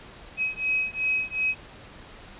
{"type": "beating tone pair", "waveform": "sine", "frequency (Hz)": [2540, 2542.7], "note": ["D#7", "D#7"], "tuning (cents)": [35, 37], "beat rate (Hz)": 2.7, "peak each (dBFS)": -27, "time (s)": [0.37, 1.55], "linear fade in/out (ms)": 50, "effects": ["pink hiss -46 dBFS RMS until 2.39 s", "resampled to 8000 Hz"]}